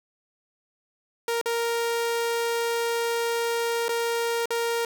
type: tone with dropouts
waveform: sawtooth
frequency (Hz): 466.2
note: A#4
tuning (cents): 0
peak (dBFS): -20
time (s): 1.28-4.85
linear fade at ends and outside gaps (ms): 2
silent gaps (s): 1.414-1.458 / 3.883-3.891 / 4.457-4.505
effects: none